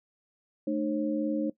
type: tone cluster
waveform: sine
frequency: 219.6 / 303.3 / 538 Hz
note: A3 / D#4 / C5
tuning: -3 / -44 / +48 cents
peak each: -32 / -28 / -33 dBFS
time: 0.67-1.5 s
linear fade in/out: 5 ms
effects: noise-tail reverb RT60 0.1 s tail -19 dB re dry